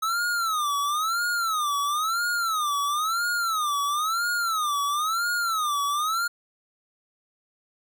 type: tone with vibrato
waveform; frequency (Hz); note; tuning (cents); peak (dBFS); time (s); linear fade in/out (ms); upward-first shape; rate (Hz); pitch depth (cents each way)
square; 1276; D#6; +43; -24; 0.02-6.28; 10; sine; 0.99; 200
effects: none